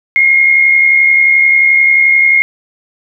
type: tone with amplitude modulation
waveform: sine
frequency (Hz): 2144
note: C7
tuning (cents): +42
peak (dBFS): -3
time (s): 0.16-2.42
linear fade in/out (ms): 0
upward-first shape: sine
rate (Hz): 71.4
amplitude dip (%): 45
effects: none